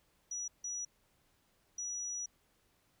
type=tone bursts at uneven times; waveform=sine; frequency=5850 Hz; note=F#8; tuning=21 cents flat; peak=-37 dBFS; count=3; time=0.31-0.48 / 0.64-0.85 / 1.78-2.26 s; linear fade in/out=5 ms; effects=pink hiss -73 dBFS RMS until 3 s